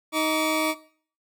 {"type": "tone pair together", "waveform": "20% pulse", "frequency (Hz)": [313.3, 1149.2], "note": ["D#4", "D6"], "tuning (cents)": [12, -38], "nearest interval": "octave + major seventh", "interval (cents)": 2250, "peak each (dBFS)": [-19, -21], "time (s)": [0.12, 0.75], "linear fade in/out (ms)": 50, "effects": ["noise-tail reverb RT60 0.5 s tail -18 dB re dry"]}